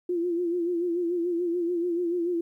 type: tone with vibrato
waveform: sine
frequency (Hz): 346.4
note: F4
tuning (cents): -14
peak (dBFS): -24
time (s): 0.09-2.41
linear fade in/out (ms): 5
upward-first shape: sine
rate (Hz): 6.9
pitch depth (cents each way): 64
effects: 11-bit